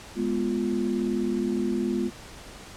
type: chord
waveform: sine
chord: F diminished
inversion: first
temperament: equal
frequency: 207.7 / 246.9 / 349.2 Hz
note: Ab3 / Cb4 / F4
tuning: 0 / 0 / 0 cents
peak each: -28 dBFS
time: 0.15-2.11 s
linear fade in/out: 50 ms
effects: pink hiss -44 dBFS RMS until 2.76 s + low-pass 9000 Hz 12 dB/octave